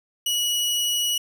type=tone; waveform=sawtooth; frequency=2922 Hz; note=F#7; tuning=22 cents flat; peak=-18 dBFS; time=0.26-1.18 s; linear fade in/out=5 ms; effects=none